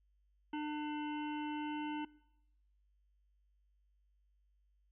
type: harmonic tone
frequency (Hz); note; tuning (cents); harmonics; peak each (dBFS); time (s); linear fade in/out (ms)
299.9; D4; +36; 1 / 3 / 5 / 7 / 9 / 10; -38 / -43 / -51 / -55 / -54 / -54; 0.53-2.05; 5
effects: noise-tail reverb RT60 0.9 s tail -23 dB re dry + added 50 Hz sine -70 dBFS peak until 4.91 s